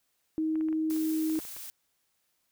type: tone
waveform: sine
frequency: 315.5 Hz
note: D#4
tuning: 24 cents sharp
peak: -26 dBFS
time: 0.38-1.39 s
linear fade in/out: 0 ms
type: clicks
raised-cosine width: 0.5 ms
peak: -34 dBFS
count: 11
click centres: 0.556 / 0.61 / 0.686 / 0.728 / 0.908 / 0.964 / 1.298 / 1.356 / 1.399 / 1.451 / 1.566 s
type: noise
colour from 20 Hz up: blue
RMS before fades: -42 dBFS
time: 0.9-1.7 s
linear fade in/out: 0 ms
effects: white hiss -75 dBFS RMS until 2.51 s